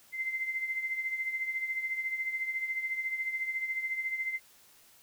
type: tone with tremolo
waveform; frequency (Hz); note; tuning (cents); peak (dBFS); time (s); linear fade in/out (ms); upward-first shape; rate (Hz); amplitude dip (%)
sine; 2077; C7; -13; -28; 0.12-4.4; 50; triangle; 14; 70
effects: white hiss -60 dBFS RMS until 5.02 s